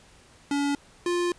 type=tone pair in turn; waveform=square; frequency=284.3 / 350.6 Hz; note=C#4 / F4; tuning=+44 / +7 cents; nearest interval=major third; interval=363 cents; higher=second; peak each=-24 dBFS; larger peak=neither; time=0.51-0.75 / 1.06-1.32 s; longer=second; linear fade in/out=2 ms; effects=pink hiss -55 dBFS RMS until 1.38 s + resampled to 22050 Hz